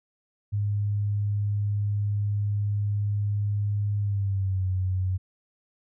sine tone with pitch glide, 102.8 to 93.19 Hz, G#2 to F#2, -17 to +13 cents, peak -23 dBFS, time 0.52-5.18 s, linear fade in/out 20 ms, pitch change -170 cents, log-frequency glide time 3.99-4.67 s, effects none

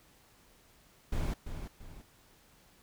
brown noise with echo, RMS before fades -32 dBFS, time 1.12-1.34 s, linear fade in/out 5 ms, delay 340 ms, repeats 2, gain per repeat -8 dB, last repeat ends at 2.02 s, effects pink hiss -63 dBFS RMS until 2.82 s

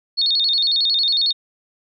sine tone with vibrato, 3995 Hz, B7, 19 cents sharp, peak -15 dBFS, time 0.17-1.33 s, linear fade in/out 20 ms, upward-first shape square, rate 11 Hz, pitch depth 150 cents each way, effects none

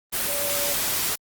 sine tone in noise, 573 Hz, D5, 43 cents flat, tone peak -30 dBFS, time 0.27-0.74 s, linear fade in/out 20 ms, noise white, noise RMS -25 dBFS, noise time 0.12-1.16 s, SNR -8 dB, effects Opus 24 kbps

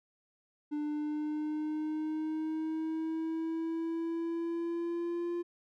triangle exponential sweep, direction up, 296.7 to 346.9 Hz, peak -30 dBFS, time 0.71-5.43 s, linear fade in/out 20 ms, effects none

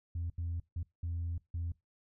sine tone bursts at uneven times, 84.8 Hz, E2, 50 cents sharp, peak -32 dBFS, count 5, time 0.15-0.3 / 0.38-0.6 / 0.76-0.83 / 1.03-1.38 / 1.54-1.72 s, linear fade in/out 5 ms, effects noise-tail reverb RT60 0.2 s tail -23 dB re dry + tanh soft clip ceiling -31 dBFS

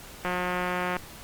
click train, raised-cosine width 0.5 ms, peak -14 dBFS, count 130, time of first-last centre 0.25-0.967 s, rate 180 Hz, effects pink hiss -45 dBFS RMS until 1.23 s + Opus 48 kbps

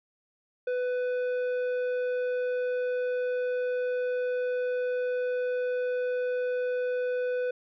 sine tone with tanh clipping, 498.2 Hz, B4, 15 cents sharp, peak -28 dBFS, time 0.67-7.51 s, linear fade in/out 5 ms, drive 9 dB, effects none

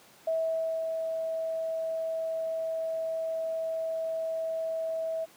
sine tone with ADSR envelope, 649 Hz, E5, 27 cents flat, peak -25 dBFS, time 0.27-5.26 s, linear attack 6 ms, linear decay 560 ms, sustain -4 dB, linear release 26 ms, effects pink hiss -56 dBFS RMS until 5.36 s + high-pass 200 Hz 12 dB/octave

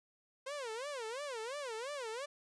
sawtooth tone with vibrato, 508 Hz, B4, 49 cents sharp, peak -36 dBFS, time 0.46-2.26 s, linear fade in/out 10 ms, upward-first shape sine, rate 2.9 Hz, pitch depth 260 cents each way, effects resampled to 22050 Hz + 12-bit

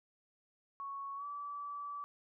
sine tone with pitch glide, 1108.7 to 1153.8 Hz, C#6 to D6, 0 to -31 cents, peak -40 dBFS, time 0.8-2.04 s, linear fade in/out 0 ms, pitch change +69 cents, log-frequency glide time 1.16-1.25 s, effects none

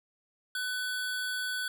square tone pair together, 1500 / 3367 Hz, F#6 / G#7, +23 / +23 cents, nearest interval octave + major second, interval 1400 cents, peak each -33 / -39 dBFS, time 0.55-1.68 s, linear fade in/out 2 ms, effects none

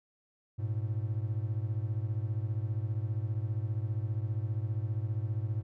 triangle beating tone pair, 103.83 / 118.83 Hz, G#2 / A#2, 0 / +34 cents, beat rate 15 Hz, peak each -30 / -33 dBFS, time 0.58-5.63 s, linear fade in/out 20 ms, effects none

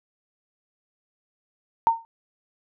sine tone with exponential decay, 914 Hz, A#5, 34 cents flat, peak -11 dBFS, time 1.87-2.05 s, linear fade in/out 0 ms, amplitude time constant 38 ms, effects none

